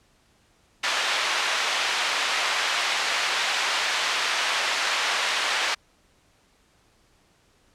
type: band-pass noise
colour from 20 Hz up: white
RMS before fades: -25 dBFS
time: 0.83-5.75 s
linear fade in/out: 10 ms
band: 730 to 3400 Hz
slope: 12 dB/octave
effects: pink hiss -62 dBFS RMS until 7.74 s + low-pass 9000 Hz 12 dB/octave